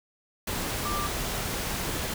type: tone in noise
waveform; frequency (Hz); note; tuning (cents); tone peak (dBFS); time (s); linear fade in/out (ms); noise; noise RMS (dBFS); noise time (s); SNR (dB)
sine; 1181; D6; +9; -30; 0.85-1.07; 5; pink; -31; 0.47-2.14; -2
effects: none